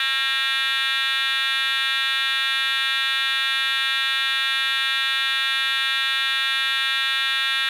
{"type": "tone with frequency modulation", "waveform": "sine", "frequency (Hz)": 2637, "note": "E7", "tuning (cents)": 0, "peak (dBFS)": -17, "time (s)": [0, 7.69], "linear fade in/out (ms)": 2, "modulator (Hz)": 257, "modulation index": 4.8, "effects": ["tanh soft clip ceiling -18 dBFS", "8-bit"]}